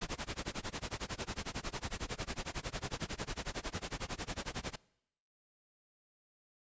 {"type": "noise with tremolo", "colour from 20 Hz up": "pink", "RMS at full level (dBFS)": -37, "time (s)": [0.01, 4.76], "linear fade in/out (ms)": 10, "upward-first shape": "sine", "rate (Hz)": 11, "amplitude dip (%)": 100, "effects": ["noise-tail reverb RT60 0.8 s tail -24 dB re dry", "resampled to 16000 Hz"]}